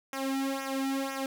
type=tone with flanger; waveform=sawtooth; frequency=270 Hz; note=C#4; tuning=45 cents flat; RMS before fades=-32 dBFS; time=0.13-1.26 s; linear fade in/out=2 ms; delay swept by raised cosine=0.23 to 1.83 ms; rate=2 Hz; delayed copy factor=-0.9; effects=none